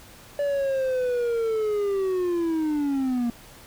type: linear sweep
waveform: triangle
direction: down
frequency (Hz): 578 to 233.1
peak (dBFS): -20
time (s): 0.39-3.3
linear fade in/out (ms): 2
effects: pink hiss -48 dBFS RMS until 3.66 s